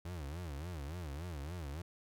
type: tone with vibrato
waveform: 35% pulse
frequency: 79 Hz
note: D#2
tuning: 27 cents sharp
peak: -39 dBFS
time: 0.05-1.82 s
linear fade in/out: 5 ms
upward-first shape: sine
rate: 3.5 Hz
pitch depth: 240 cents each way
effects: none